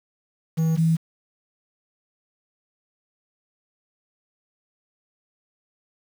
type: tone pair in turn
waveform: triangle / sine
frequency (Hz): 161.3 / 162.89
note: E3 / E3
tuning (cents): -37 / -20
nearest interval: unison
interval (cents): 17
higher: second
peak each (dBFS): -16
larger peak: neither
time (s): 0.57-0.77 / 0.77-0.97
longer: neither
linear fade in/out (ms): 20
effects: 7-bit